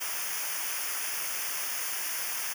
white noise with comb filter, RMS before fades -33 dBFS, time 0-2.54 s, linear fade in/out 20 ms, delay 0.25 ms, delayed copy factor -0.9, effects none

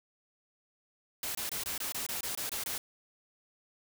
white noise bursts, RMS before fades -36 dBFS, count 11, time 1.23-2.78 s, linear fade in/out 2 ms, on 120 ms, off 23 ms, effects none

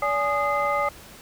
sine tone cluster, 576 / 834 / 1234 / 2065 Hz, D5 / G#5 / D#6 / C7, -34 / +7 / -15 / -23 cents, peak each -25 / -27 / -24 / -29 dBFS, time 0.02-0.89 s, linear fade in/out 5 ms, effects tanh soft clip ceiling -12 dBFS + pink hiss -45 dBFS RMS until 1.21 s

